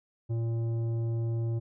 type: tone with tanh clipping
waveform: sine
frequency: 115.1 Hz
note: A#2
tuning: 22 cents flat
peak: -29 dBFS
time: 0.29-1.6 s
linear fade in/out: 20 ms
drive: 10 dB
effects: none